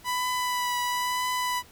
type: tone with vibrato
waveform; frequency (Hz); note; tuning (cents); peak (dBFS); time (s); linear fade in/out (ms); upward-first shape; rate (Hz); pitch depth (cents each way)
sawtooth; 991; B5; +6; -22; 0.04-1.63; 50; triangle; 1; 20
effects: pink hiss -53 dBFS RMS until 1.71 s